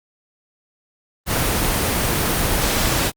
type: noise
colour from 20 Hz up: pink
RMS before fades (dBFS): -19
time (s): 1.26-3.12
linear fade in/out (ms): 50
effects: Opus 24 kbps